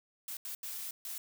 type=noise bursts at uneven times; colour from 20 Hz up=blue; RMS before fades=-41 dBFS; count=4; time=0.28-0.37 / 0.45-0.55 / 0.63-0.91 / 1.05-1.18 s; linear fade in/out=2 ms; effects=none